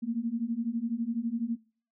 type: beating tone pair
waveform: sine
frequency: 225.1 / 237.1 Hz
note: A3 / A#3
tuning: +40 / +30 cents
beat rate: 12 Hz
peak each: -32 / -31 dBFS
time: 0.02-1.57 s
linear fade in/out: 20 ms
effects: noise-tail reverb RT60 0.5 s tail -24 dB re dry